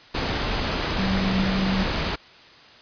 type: tone in noise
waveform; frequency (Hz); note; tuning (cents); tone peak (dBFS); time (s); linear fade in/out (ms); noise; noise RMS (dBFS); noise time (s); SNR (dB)
sine; 190.8; G3; -47; -22; 0.98-1.84; 10; pink; -25; 0.14-2.16; 0
effects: white hiss -48 dBFS RMS until 2.81 s + resampled to 11025 Hz